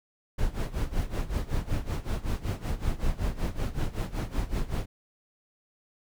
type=noise with tremolo; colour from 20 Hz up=brown; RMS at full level=-26 dBFS; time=0.38-4.86 s; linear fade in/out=10 ms; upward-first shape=sine; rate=5.3 Hz; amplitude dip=85%; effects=none